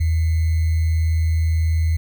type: tone with sample-and-hold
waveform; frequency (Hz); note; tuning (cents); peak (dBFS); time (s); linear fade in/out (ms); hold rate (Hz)
sine; 80.8; E2; -34; -15; 0-1.97; 10; 2100
effects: none